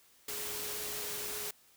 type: tone in noise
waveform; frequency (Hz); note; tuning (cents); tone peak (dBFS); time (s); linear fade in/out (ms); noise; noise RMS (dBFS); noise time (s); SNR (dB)
sine; 419.4; G#4; +17; -47; 0.28-1.51; 5; white; -39; 0.28-1.51; -11
effects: white hiss -64 dBFS RMS until 1.76 s